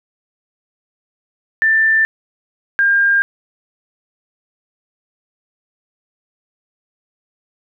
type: tone pair in turn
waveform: sine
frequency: 1777 / 1605.5 Hz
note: A6 / G6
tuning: +17 / +41 cents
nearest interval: major second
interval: 176 cents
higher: first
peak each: -10 dBFS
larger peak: neither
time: 1.62-2.05 / 2.79-3.22 s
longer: neither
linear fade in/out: 0 ms
effects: none